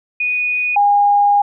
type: tone pair in turn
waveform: sine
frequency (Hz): 2474 / 814.9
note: D#7 / G#5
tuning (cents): -10 / -33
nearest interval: octave + perfect fifth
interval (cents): 1923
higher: first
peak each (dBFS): -15 / -9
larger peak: second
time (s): 0.2-0.76 / 0.76-1.42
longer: second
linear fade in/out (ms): 5
effects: none